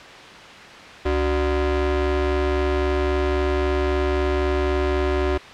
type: ring-modulated tone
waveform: 35% pulse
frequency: 220.2 Hz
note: A3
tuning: 2 cents sharp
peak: -14 dBFS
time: 1.05-5.38 s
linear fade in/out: 10 ms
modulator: 152 Hz
effects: white hiss -39 dBFS RMS until 5.53 s + low-pass 3000 Hz 12 dB/octave